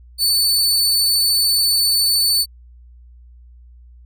sawtooth tone, 4493 Hz, C#8, 23 cents sharp, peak -11 dBFS, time 0.18-2.46 s, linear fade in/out 50 ms, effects added 60 Hz sine -41 dBFS peak until 4.05 s

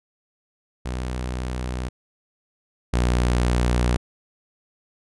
sawtooth tone pair in turn, 62.4 / 60.66 Hz, B1 / B1, +19 / -30 cents, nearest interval unison, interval 49 cents, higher first, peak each -22 / -14 dBFS, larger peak second, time 0.85-1.89 / 2.93-3.97 s, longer neither, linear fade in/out 10 ms, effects resampled to 24000 Hz

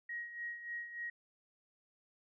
sine tone with tremolo, 1890 Hz, A#6, 23 cents sharp, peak -38 dBFS, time 0.09-1.1 s, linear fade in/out 5 ms, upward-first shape sine, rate 3.4 Hz, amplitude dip 65%, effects none

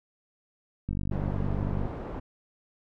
click train, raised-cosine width 5 ms, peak -19 dBFS, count 48, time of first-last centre 0.89-1.855 s, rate 48.7 Hz
pink low-pass noise, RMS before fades -36 dBFS, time 1.11-2.2 s, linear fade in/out 10 ms, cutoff 830 Hz, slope 12 dB/octave
effects none

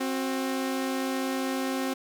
sawtooth tone pair together, 264.5 / 369.1 Hz, C4 / F#4, +19 / -4 cents, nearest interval tritone, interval 577 cents, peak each -24 / -31 dBFS, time 0-1.94 s, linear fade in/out 10 ms, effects 10-bit

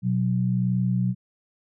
sine tone pair together, 123.47 / 185 Hz, B2 / F#3, 0 / 0 cents, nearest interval perfect fifth, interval 700 cents, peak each -23 dBFS, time 0.02-1.15 s, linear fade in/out 50 ms, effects none

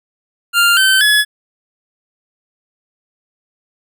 25% pulse tone with pitch steps, 1396.9 / 1541 / 1700 Hz, F6 / G6 / G#6, 0 / -30 / +40 cents, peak -5 dBFS, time 0.53-1.25 s, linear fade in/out 50 ms, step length 240 ms, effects none

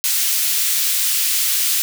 white high-pass noise, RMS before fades -18 dBFS, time 0.04-1.82 s, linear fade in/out 0 ms, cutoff 2500 Hz, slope 12 dB/octave, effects none

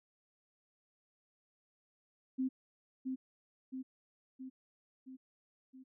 sine tone with echo, 260.6 Hz, C4, 7 cents flat, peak -31 dBFS, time 2.38-2.49 s, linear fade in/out 20 ms, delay 670 ms, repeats 5, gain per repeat -4 dB, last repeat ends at 5.84 s, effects none

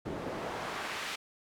pink noise with band-pass filter sweep, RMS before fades -38 dBFS, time 0.05-1.16 s, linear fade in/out 10 ms, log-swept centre 290 to 2600 Hz, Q 0.75, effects none

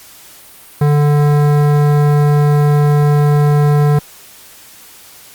sine tone with hard clipping, 146.83 Hz, D3, in tune, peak -10 dBFS, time 0.81-3.99 s, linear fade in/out 5 ms, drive 16 dB, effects white hiss -39 dBFS RMS until 5.34 s + Opus 48 kbps

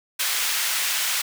pink high-pass noise, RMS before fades -24 dBFS, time 0.19-1.22 s, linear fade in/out 10 ms, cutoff 1800 Hz, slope 12 dB/octave, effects none

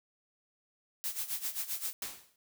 blue noise with tremolo, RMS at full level -34 dBFS, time 1.04-1.93 s, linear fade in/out 0 ms, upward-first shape sine, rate 7.6 Hz, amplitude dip 80%
white noise with exponential decay, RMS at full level -35 dBFS, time 2.02-2.36 s, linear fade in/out 2 ms, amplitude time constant 73 ms
effects none

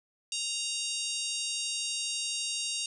harmonic tone with a mistuned harmonic, 932 Hz, A#5, 1 cent flat, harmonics 3 / 4 / 5 / 6 / 7 / 8 / 9 / 10, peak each -37 / -38 / -39 / -40 / -40 / -41 / -42 / -42 dBFS, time 0.32-2.86 s, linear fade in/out 2 ms, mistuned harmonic 10, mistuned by +37 cents, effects none

